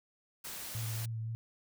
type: noise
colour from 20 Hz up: white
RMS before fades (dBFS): -43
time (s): 0.44-1.06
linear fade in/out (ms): 10
type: tone with vibrato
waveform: sine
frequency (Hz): 112.9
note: A2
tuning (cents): +45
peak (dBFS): -35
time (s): 0.75-1.35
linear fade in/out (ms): 0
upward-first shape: sine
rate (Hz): 3.8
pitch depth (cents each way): 21
effects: none